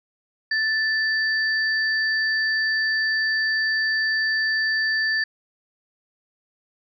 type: tone pair together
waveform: sine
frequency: 1760 / 4631 Hz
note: A6 / D8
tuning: 0 / -25 cents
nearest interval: octave + perfect fourth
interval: 1675 cents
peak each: -20 / -28 dBFS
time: 0.51-5.24 s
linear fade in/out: 5 ms
effects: none